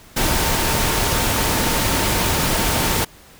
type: tone in noise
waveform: sine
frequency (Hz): 907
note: A#5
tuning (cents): -48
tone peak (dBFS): -29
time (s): 0.16-3.05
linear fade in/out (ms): 10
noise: pink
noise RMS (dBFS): -19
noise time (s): 0.16-3.05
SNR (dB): -13
effects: pink hiss -46 dBFS RMS until 3.39 s